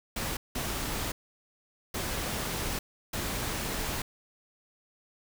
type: noise bursts at uneven times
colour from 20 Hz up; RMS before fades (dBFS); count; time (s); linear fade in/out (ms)
pink; -33; 4; 0.16-0.37 / 0.55-1.12 / 1.94-2.79 / 3.13-4.02; 5
effects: none